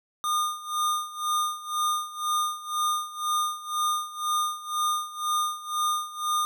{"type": "tone with tremolo", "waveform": "square", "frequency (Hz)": 1217, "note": "D#6", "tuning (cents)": -39, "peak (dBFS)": -23, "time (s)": [0.24, 6.45], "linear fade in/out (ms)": 0, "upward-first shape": "sine", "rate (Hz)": 2, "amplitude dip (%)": 85, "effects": []}